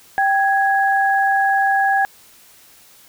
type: tone pair together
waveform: sine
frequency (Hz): 784 / 1661.2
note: G5 / G#6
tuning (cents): 0 / 0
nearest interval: octave + minor second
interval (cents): 1300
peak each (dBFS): -15 / -18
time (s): 0.18-2.05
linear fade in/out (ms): 0
effects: white hiss -48 dBFS RMS until 3.08 s